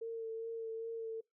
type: tone with vibrato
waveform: sine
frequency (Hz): 452.4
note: A4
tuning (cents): +48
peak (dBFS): -38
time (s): 0.01-1.21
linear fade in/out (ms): 10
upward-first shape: sine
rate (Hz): 2.5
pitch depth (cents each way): 20
effects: noise-tail reverb RT60 0.2 s tail -24 dB re dry